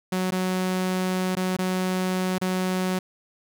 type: tone with dropouts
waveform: sawtooth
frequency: 185 Hz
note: F#3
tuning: in tune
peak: -19 dBFS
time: 0.12-2.99 s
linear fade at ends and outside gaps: 5 ms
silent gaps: 0.308-0.32 / 1.353-1.367 / 1.567-1.587 / 2.383-2.414 s
effects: none